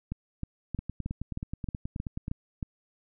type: two click trains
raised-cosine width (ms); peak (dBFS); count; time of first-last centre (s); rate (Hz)
5; -20 / -21; 9 / 15; 0.12-2.628 / 0.79-2.281; 3.19 / 9.39
effects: none